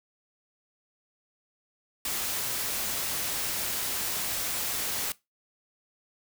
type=noise; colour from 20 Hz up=white; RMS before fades=-31 dBFS; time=2.05-5.12 s; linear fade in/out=2 ms; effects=noise-tail reverb RT60 0.2 s tail -20 dB re dry